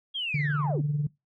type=linear sweep; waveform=sine; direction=down; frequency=3322 to 183.9 Hz; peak=-28 dBFS; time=0.14-0.82 s; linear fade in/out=20 ms
type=tone with tremolo; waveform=sine; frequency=147.1 Hz; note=D3; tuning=3 cents sharp; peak=-21 dBFS; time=0.34-1.07 s; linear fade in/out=5 ms; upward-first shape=sine; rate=20 Hz; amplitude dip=50%
effects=noise-tail reverb RT60 0.2 s tail -22 dB re dry + tanh soft clip ceiling -19 dBFS